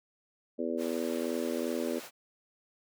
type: harmonic tone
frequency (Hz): 82.7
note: E2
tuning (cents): +6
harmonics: 3 / 4 / 5 / 6 / 7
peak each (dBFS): -35 / -36 / -37 / -38 / -38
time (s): 0.58-2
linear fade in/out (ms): 20
type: high-pass noise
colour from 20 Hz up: pink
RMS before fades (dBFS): -46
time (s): 0.77-2.11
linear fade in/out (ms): 50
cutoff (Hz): 460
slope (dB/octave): 12
effects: none